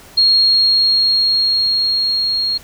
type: tone with level ramp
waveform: sine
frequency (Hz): 4269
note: C8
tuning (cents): +34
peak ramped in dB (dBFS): -8 to -15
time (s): 0.17-2.58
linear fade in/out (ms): 10
effects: pink hiss -41 dBFS RMS until 2.63 s